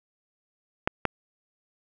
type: clicks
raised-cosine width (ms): 0.5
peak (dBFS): -7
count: 2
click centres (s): 0.875 / 1.053
effects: none